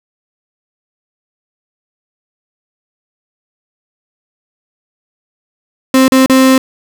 35% pulse tone with dropouts, 262.5 Hz, C4, 6 cents sharp, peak -3 dBFS, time 5.94-6.58 s, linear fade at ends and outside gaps 2 ms, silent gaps 6.081-6.12 / 6.261-6.297 s, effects none

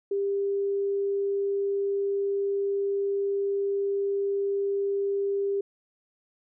sine tone, 398.1 Hz, G4, 27 cents sharp, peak -24 dBFS, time 0.11-5.61 s, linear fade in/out 5 ms, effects none

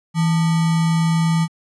sine tone with sample-and-hold, 164.1 Hz, E3, 8 cents flat, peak -14 dBFS, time 0.14-1.48 s, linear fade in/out 50 ms, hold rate 1050 Hz, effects resampled to 24000 Hz

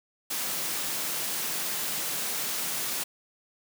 white high-pass noise, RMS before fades -31 dBFS, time 0.3-3.04 s, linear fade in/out 10 ms, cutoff 120 Hz, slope 96 dB/octave, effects none

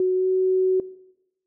sine tone with pitch glide, 370 to 373.9 Hz, F#4 to F#4, 0 to +18 cents, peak -17 dBFS, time 0-0.8 s, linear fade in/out 2 ms, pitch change +18 cents, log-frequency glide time 0.15-0.27 s, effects noise-tail reverb RT60 0.9 s tail -19 dB re dry

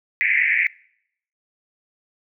pink band-pass noise, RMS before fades -19 dBFS, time 0.21-0.67 s, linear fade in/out 0 ms, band 1800 to 2400 Hz, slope 96 dB/octave, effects noise-tail reverb RT60 0.7 s tail -24 dB re dry

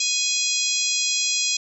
harmonic tone with a mistuned harmonic, 830.6 Hz, G#5, in tune, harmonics 3 / 4 / 5 / 6 / 7 / 8 / 9, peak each -28 / -28 / -28 / -28 / -28 / -28 / -28 dBFS, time 0-1.57 s, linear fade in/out 5 ms, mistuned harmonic 5, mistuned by -16 cents, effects none

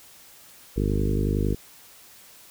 harmonic tone with a mistuned harmonic, 50.9 Hz, G#1, 34 cents flat, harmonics 1 / 2 / 3 / 4 / 5 / 6 / 7 / 8 / 9, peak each -25 / -28 / -30 / -31 / -32 / -33 / -33 / -34 / -35 dBFS, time 0.76-1.55 s, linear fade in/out 10 ms, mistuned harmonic 1, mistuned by +42 cents, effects white hiss -50 dBFS RMS until 2.5 s

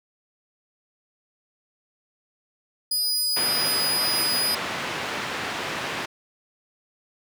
sawtooth tone, 4951 Hz, D#8, 9 cents flat, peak -19 dBFS, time 2.91-4.55 s, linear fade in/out 5 ms
white band-pass noise, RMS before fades -30 dBFS, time 3.36-6.06 s, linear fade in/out 10 ms, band 120 to 2500 Hz, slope 12 dB/octave
effects none

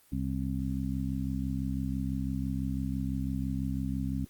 harmonic tone, 66 Hz, C2, 16 cents sharp, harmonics 1 / 2 / 3 / 4, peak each -35 / -35 / -35 / -35 dBFS, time 0.12-4.25 s, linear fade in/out 5 ms, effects white hiss -62 dBFS RMS until 4.29 s + Opus 24 kbps

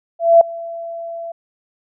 sine tone with ADSR envelope, 672 Hz, E5, 33 cents sharp, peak -3 dBFS, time 0.19-1.32 s, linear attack 220 ms, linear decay 3 ms, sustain -22 dB, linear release 6 ms, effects none

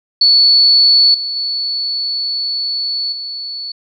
sine tone with level steps, 4435 Hz, C#8, in tune, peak -6 / -18 / -16 / -22 dBFS, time 0.21-3.72 s, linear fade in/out 5 ms, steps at 1.14 / 1.36 / 3.12 s, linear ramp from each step 5 ms, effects none

